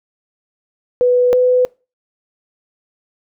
sine tone pair in turn, 494.5 / 501.1 Hz, B4 / B4, +2 / +25 cents, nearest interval unison, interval 23 cents, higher second, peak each -9 dBFS, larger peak neither, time 1.01-1.33 / 1.33-1.65 s, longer neither, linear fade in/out 0 ms, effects noise-tail reverb RT60 0.3 s tail -25 dB re dry

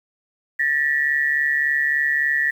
sine tone pair together, 1774.5 / 1918 Hz, A6 / A#6, +14 / +49 cents, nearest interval minor second, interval 135 cents, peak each -20 dBFS, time 0.59-2.51 s, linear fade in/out 10 ms, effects 8-bit

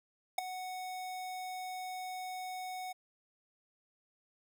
square tone with ADSR envelope, 740 Hz, F#5, in tune, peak -25 dBFS, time 0.38-2.93 s, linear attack 6 ms, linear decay 6 ms, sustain -15 dB, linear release 14 ms, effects none

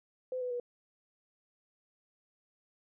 sine tone with pitch steps, 510 / 497.8 / 485.8 Hz, C5 / B4 / B4, -44 / +14 / -29 cents, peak -33 dBFS, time 0.32-0.599 s, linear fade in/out 2 ms, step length 93 ms, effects none

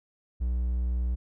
triangle tone, 61 Hz, B1, 21 cents flat, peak -23 dBFS, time 0.4-1.16 s, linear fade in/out 20 ms, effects none

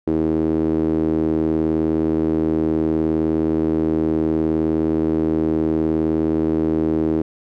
sawtooth tone with band-pass filter, 79.3 Hz, D#2, 33 cents sharp, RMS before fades -19 dBFS, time 0.07-7.22 s, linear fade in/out 5 ms, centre 340 Hz, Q 4.2, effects none

